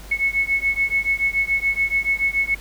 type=beating tone pair; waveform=sine; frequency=2195 / 2202 Hz; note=C#7 / C#7; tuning=-18 / -12 cents; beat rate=7 Hz; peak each=-21 dBFS; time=0.11-2.55 s; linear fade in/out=10 ms; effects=added 50 Hz sine -38 dBFS peak until 2.6 s + pink hiss -43 dBFS RMS until 2.6 s